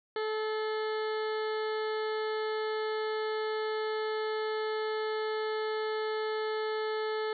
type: harmonic tone with a mistuned harmonic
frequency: 433.7 Hz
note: A4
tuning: 25 cents flat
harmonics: 1 / 2 / 3 / 4 / 5 / 7 / 8 / 9 / 10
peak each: -31 / -40 / -41 / -42 / -47 / -50 / -50 / -54 / -49 dBFS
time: 0.16-7.33 s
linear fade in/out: 2 ms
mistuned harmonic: 5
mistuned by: -34 cents
effects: none